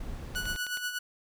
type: noise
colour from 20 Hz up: brown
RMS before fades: -38 dBFS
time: 0-0.56 s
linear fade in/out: 5 ms
type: tone with tremolo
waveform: sawtooth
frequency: 1474 Hz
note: F#6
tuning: 7 cents flat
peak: -26 dBFS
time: 0.35-0.99 s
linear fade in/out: 10 ms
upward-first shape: sine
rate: 8.3 Hz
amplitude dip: 60%
type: click train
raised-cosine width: 0.2 ms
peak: -25 dBFS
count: 5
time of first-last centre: 0.35-0.772 s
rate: 9.47 Hz
effects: none